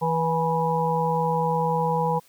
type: harmonic tone with a mistuned harmonic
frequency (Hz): 162.9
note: E3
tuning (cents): -20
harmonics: 1 / 3 / 5 / 6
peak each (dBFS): -26 / -26 / -26 / -26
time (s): 0.01-2.2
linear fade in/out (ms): 20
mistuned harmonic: 5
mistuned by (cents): +40
effects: white hiss -57 dBFS RMS until 2.28 s

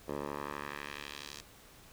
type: tone with band-pass filter sweep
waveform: 10% pulse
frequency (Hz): 72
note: D2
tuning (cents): -34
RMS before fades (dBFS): -42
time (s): 0.08-1.41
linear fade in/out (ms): 5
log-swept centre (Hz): 560 to 5500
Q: 1.2
effects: pink hiss -57 dBFS RMS until 1.92 s

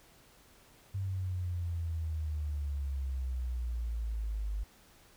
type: exponential sweep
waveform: sine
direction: down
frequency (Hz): 98 to 50.1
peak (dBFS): -32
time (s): 0.94-4.64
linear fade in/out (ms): 10
effects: pink hiss -61 dBFS RMS until 5.16 s

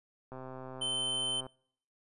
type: click train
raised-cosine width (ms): 1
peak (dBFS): -31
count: 150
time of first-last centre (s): 0.32-1.466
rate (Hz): 130
type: tone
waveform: square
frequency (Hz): 3078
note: G7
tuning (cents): -32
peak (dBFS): -32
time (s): 0.81-1.41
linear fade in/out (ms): 10
effects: noise-tail reverb RT60 0.7 s tail -26 dB re dry + resampled to 24000 Hz

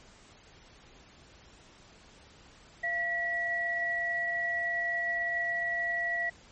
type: tone pair together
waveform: sine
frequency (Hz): 685 / 1937.5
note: F5 / B6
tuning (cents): -34 / -34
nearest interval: octave + tritone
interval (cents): 1800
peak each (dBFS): -36 / -29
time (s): 2.83-6.3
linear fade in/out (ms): 10
effects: pink hiss -56 dBFS RMS until 6.51 s + MP3 32 kbps

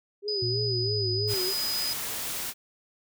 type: tone with vibrato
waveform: sine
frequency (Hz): 392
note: G4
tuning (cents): 0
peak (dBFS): -30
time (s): 0.22-1.54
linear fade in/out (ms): 50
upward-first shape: sine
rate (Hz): 3.1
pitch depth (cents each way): 130
type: tone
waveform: sine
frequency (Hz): 4978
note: D#8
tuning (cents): 0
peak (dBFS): -28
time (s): 0.28-1.93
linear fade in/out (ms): 2
type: tone with pitch glide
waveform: sine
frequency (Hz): 116 to 106.37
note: A#2 to G#2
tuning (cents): -8 to +42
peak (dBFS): -29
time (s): 0.42-1.34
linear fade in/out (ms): 5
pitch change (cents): -150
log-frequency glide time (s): 0.78-0.94
type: noise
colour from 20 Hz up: white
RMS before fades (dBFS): -33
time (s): 1.27-2.54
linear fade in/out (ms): 50
effects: none

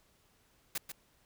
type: noise with echo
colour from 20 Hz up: white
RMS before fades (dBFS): -35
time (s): 0.75-0.78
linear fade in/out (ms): 5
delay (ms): 140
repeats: 1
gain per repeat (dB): -8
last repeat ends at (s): 0.92
effects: pink hiss -69 dBFS RMS until 1.25 s

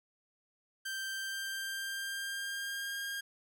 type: tone with pitch glide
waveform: sawtooth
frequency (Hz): 1568 to 1613.9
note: G6 to G6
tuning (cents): 0 to +50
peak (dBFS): -33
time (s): 0.85-3.21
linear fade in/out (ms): 10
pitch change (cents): +50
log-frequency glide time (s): 1.1-2.99
effects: none

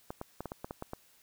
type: clicks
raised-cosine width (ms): 1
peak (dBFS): -24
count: 9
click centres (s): 0.105 / 0.214 / 0.406 / 0.457 / 0.519 / 0.645 / 0.709 / 0.824 / 0.934
effects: white hiss -64 dBFS RMS until 1.22 s

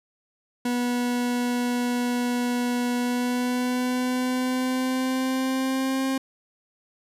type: tone with pitch glide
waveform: 40% pulse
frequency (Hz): 244.1 to 266.2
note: B3 to C4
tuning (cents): -20 to +30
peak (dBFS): -22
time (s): 0.65-6.18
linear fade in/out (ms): 5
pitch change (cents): +150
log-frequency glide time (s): 2.97-6.06
effects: resampled to 32000 Hz

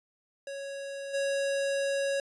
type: tone with level steps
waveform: square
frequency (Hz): 554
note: C#5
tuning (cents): -1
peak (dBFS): -37 / -28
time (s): 0.47-2.2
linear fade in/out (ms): 2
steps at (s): 1.13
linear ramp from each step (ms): 20
effects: resampled to 24000 Hz

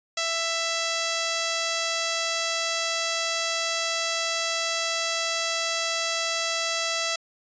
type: tone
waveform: 5% pulse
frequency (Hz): 663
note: E5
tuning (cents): +10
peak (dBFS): -13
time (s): 0.17-7.16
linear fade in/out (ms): 5
effects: resampled to 16000 Hz

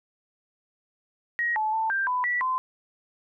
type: tone with pitch steps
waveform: sine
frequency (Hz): 1890 / 865 / 887 / 1581 / 999 / 1952 / 1030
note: A#6 / A5 / A5 / G6 / B5 / B6 / C6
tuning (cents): +23 / -30 / +14 / +14 / +20 / -21 / -28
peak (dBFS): -23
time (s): 1.39-2.58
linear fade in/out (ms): 0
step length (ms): 170
effects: none

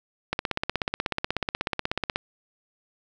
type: click train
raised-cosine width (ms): 0.3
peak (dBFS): -9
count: 31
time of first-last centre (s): 0.33-2.159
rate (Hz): 16.4
effects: none

